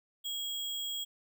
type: tone with sample-and-hold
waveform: sine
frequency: 3300 Hz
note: G#7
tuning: 12 cents flat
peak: -34 dBFS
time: 0.24-1.05 s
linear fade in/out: 20 ms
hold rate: 11025 Hz
effects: none